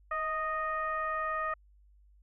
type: tone with frequency modulation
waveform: sine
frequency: 1244.5 Hz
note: D#6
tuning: in tune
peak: -30 dBFS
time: 0.11-1.54 s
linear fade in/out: 5 ms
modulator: 612 Hz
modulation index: 0.9
effects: added 50 Hz sine -58 dBFS peak until 2.22 s